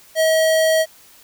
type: tone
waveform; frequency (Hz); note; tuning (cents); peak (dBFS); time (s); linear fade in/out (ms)
square; 639; D#5; +46; -14; 0.15-0.86; 50
effects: white hiss -48 dBFS RMS until 1.23 s